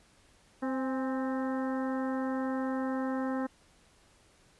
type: harmonic tone with a mistuned harmonic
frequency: 261.6 Hz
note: C4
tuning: in tune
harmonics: 1 / 2 / 3 / 4 / 5 / 6 / 7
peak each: -31 / -37 / -41 / -43 / -45 / -47 / -48 dBFS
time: 0.62-3.47 s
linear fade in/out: 10 ms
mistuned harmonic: 3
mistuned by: +48 cents
effects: pink hiss -63 dBFS RMS until 4.59 s + resampled to 24000 Hz